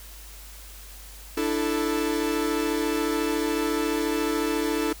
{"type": "chord", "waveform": "45% pulse", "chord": "D suspended second", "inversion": "none", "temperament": "equal with one note detuned", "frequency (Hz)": [295.5, 329.6, 440], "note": ["D4", "E4", "A4"], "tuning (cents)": [11, 0, 0], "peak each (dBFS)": -28, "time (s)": [1.37, 4.93], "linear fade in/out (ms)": 5, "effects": ["added 50 Hz sine -43 dBFS peak until 5 s", "white hiss -46 dBFS RMS until 5 s"]}